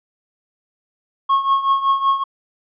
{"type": "tone with tremolo", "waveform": "triangle", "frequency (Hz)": 1092, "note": "C#6", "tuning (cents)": -26, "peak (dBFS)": -9, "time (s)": [1.29, 2.24], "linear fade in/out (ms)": 10, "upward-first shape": "triangle", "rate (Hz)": 5.3, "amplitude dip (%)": 80, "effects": ["resampled to 8000 Hz"]}